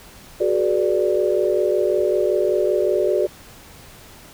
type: chord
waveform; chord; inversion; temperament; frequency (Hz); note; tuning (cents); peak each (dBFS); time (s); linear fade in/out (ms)
sine; G# half-diminished seventh; third; equal with one note detuned; 370 / 415.3 / 482.6 / 587.3; F#4 / G#4 / B4 / D5; 0 / 0 / -40 / 0; -20 / -22 / -25 / -21; 0.4-3.27; 10
effects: pink hiss -44 dBFS RMS until 4.33 s